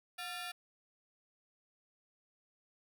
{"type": "ring-modulated tone", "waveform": "15% pulse", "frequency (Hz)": 1046.5, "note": "C6", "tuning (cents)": 0, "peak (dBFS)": -31, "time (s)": [0.18, 0.52], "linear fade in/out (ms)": 10, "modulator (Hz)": 326, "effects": []}